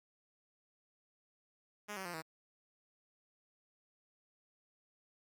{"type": "tone with pitch steps", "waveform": "5% pulse", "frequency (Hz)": [207.7, 190.46, 174.65, 160.16], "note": ["G#3", "G3", "F3", "E3"], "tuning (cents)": [0, -50, 0, -50], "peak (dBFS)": -30, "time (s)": [1.88, 2.224], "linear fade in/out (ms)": 20, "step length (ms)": 86, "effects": ["MP3 96 kbps"]}